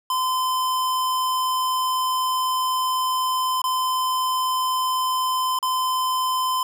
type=tone with dropouts; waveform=square; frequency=1026 Hz; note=C6; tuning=34 cents flat; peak=-21 dBFS; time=0.1-6.63 s; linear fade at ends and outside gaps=2 ms; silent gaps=3.618-3.64 / 5.589-5.627 s; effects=none